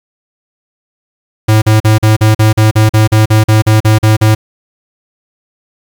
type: tone bursts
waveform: square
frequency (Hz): 108.6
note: A2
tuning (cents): -22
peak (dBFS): -5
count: 16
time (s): 1.48-4.35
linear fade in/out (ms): 10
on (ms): 140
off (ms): 42
effects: 7-bit